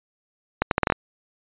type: accelerating click train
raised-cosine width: 0.5 ms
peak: -3 dBFS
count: 7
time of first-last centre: 0.62-0.923 s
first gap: 92 ms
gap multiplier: 0.75
effects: resampled to 8000 Hz